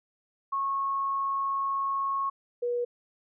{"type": "tone pair in turn", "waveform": "sine", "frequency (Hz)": [1096, 483.2], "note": ["C#6", "B4"], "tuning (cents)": [-20, -38], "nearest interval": "octave + major second", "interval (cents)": 1418, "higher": "first", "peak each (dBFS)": -26, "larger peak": "neither", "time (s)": [[0.52, 2.3], [2.62, 2.85]], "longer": "first", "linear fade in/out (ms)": 10, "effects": []}